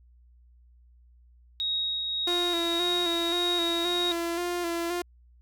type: tone with tremolo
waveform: sine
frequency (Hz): 3776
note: A#7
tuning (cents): +22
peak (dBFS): -25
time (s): 1.6-4.12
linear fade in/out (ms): 0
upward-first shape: triangle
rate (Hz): 1.7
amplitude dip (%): 35
type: tone with vibrato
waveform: sawtooth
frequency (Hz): 345.1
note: F4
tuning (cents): -21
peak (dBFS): -24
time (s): 2.27-5.02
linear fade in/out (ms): 5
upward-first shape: square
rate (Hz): 1.9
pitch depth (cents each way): 32
effects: added 60 Hz sine -54 dBFS peak until 5.41 s